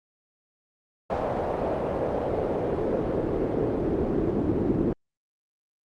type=noise with band-pass filter sweep; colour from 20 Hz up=brown; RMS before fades=-26 dBFS; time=1.1-4.93 s; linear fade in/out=2 ms; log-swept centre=680 to 310 Hz; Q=2.1; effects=Opus 48 kbps